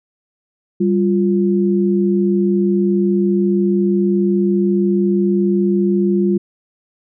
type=tone pair together; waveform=sine; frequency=196 / 350.4 Hz; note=G3 / F4; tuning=0 / +6 cents; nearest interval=minor seventh; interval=1006 cents; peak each=-14 / -16 dBFS; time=0.8-6.38 s; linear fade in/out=10 ms; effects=none